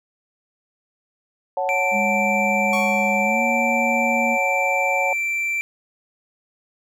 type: chord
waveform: sine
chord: F# minor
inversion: second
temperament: equal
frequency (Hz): 554.4 / 740 / 880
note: C#5 / F#5 / A5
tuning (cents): 0 / 0 / 0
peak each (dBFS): -24 / -24 / -26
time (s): 1.57-5.13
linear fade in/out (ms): 2
type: tone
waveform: triangle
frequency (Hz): 2345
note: D7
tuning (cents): -3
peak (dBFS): -19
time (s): 1.69-5.61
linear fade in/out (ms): 0
type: tone with pitch glide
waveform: sine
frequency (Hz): 206 to 232.6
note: G#3 to A#3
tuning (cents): -14 to -4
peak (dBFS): -24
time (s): 1.91-4.38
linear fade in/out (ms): 50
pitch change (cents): +210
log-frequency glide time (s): 3.23-3.42
type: tone with exponential decay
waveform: sawtooth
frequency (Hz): 1108.7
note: C#6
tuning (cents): 0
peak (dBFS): -22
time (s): 2.73-3.42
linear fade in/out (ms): 2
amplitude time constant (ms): 150
effects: none